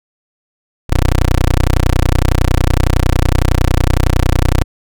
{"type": "tone", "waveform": "15% pulse", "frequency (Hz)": 30.87, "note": "B0", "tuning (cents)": 0, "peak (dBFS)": -3, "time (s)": [0.89, 4.64], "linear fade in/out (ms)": 20, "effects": []}